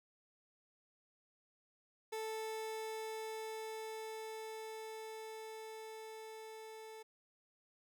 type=tone with level ramp; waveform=30% pulse; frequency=440 Hz; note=A4; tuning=in tune; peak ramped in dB=-37 to -47 dBFS; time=2.12-7.03 s; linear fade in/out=10 ms; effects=none